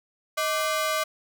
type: ring-modulated tone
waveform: sawtooth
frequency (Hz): 902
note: A5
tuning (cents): +43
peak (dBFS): -17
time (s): 0.37-1.04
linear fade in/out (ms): 10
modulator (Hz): 273
effects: none